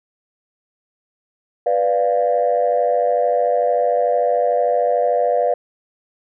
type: chord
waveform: sine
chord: B diminished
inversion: none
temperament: equal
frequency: 493.9 / 587.3 / 698.5 Hz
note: B4 / D5 / F5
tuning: 0 / 0 / 0 cents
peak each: -18 dBFS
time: 1.66-5.54 s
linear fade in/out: 5 ms
effects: tanh soft clip ceiling -7 dBFS